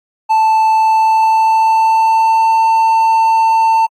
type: tone with pitch glide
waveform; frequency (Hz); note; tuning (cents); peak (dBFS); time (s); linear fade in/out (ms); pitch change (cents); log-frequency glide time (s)
triangle; 880 to 895.9; A5 to A5; 0 to +31; -6; 0.29-3.87; 20; +31; 0.7-2.57
effects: AAC 64 kbps